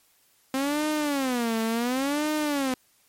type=tone with vibrato; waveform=sawtooth; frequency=261.6 Hz; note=C4; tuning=in tune; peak=-20 dBFS; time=0.54-2.74 s; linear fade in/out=2 ms; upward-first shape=sine; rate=0.7 Hz; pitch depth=270 cents each way; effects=white hiss -63 dBFS RMS until 3.08 s + MP3 64 kbps